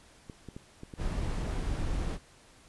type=clicks; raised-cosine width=3 ms; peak=-29 dBFS; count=9; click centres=0.298 / 0.487 / 0.565 / 0.834 / 0.938 / 1.001 / 1.075 / 1.151 / 1.212 s
type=noise; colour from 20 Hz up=brown; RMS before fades=-32 dBFS; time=0.97-2.19 s; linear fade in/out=50 ms
effects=pink hiss -58 dBFS RMS until 2.68 s + resampled to 24000 Hz